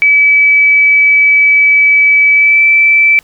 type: tone with pitch glide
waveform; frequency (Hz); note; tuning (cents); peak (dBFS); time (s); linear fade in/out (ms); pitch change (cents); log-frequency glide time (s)
sine; 2293 to 2321; D7 to D7; -42 to -21; -4; 0.02-3.19; 0; +21; 2.33-2.63
effects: pink hiss -46 dBFS RMS until 3.23 s